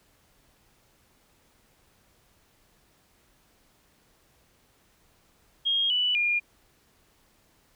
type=tone with pitch steps; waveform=sine; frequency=3249 / 2966 / 2416 Hz; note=G#7 / F#7 / D7; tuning=-39 / +4 / +48 cents; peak=-22 dBFS; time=5.65-6.4 s; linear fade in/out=20 ms; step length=250 ms; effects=pink hiss -64 dBFS RMS until 7.75 s